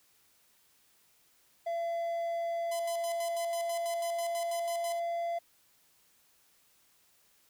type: tone with pitch glide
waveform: triangle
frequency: 677 to 682.1 Hz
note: E5 to F5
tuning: +46 to -41 cents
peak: -29 dBFS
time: 1.66-5.39 s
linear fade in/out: 10 ms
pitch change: +13 cents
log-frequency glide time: 2.53-4.93 s
type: tone with tremolo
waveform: 5% pulse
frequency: 1013 Hz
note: B5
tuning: 44 cents sharp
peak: -28 dBFS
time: 2.71-5 s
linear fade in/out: 10 ms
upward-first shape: square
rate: 6.1 Hz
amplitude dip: 75%
effects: white hiss -67 dBFS RMS until 7.49 s